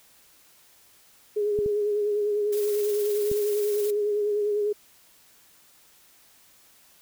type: tone with vibrato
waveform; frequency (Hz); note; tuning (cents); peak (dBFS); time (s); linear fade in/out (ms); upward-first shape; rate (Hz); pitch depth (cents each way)
sine; 415.3; G#4; 0; -22; 1.36-4.73; 10; sine; 10; 32
type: clicks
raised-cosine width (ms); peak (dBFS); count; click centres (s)
3; -21; 3; 1.589 / 1.661 / 3.315
type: noise with tremolo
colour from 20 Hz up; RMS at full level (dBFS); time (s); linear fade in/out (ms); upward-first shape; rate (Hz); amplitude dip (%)
blue; -36; 2.52-3.91; 10; triangle; 19; 35
effects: white hiss -57 dBFS RMS until 7.01 s